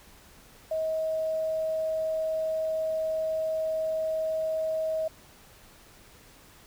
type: tone with quantisation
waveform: sine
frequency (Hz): 636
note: D#5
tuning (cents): +38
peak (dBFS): -26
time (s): 0.71-5.08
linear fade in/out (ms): 5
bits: 9
effects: pink hiss -54 dBFS RMS until 6.66 s